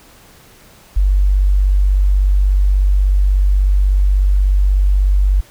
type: tone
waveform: sine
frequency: 48.22 Hz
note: G1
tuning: 28 cents flat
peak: -9 dBFS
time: 0.96-5.41 s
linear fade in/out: 10 ms
effects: pink hiss -45 dBFS RMS until 5.5 s